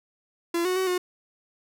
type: tone with pitch steps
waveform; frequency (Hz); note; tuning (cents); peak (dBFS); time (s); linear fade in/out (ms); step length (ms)
45% pulse; 340.8 / 367.2 / 376.1 / 361.5; F4 / F#4 / F#4 / F#4; -42 / -13 / +28 / -40; -23; 0.54-0.98; 5; 110
effects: none